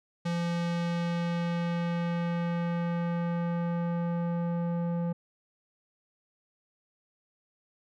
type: tone with low-pass filter sweep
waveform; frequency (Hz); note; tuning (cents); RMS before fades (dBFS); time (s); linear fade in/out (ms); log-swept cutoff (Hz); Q
square; 171.3; F3; -33; -30; 0.25-5.13; 10; 5800 to 760; 0.78
effects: none